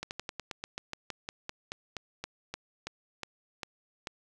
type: slowing click train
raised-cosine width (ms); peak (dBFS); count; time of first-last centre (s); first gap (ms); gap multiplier
0.2; -19; 20; 0.03-4.072; 79; 1.1
effects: none